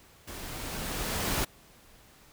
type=noise with level ramp; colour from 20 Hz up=pink; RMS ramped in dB=-42 to -28 dBFS; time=0.27-1.45 s; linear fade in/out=10 ms; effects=pink hiss -57 dBFS RMS until 2.32 s